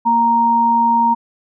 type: tone pair together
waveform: sine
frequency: 232.8 / 931.9 Hz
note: A#3 / A#5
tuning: -2 / -1 cents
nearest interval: 2 octaves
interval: 2401 cents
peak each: -20 / -11 dBFS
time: 0.05-1.15 s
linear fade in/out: 20 ms
effects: none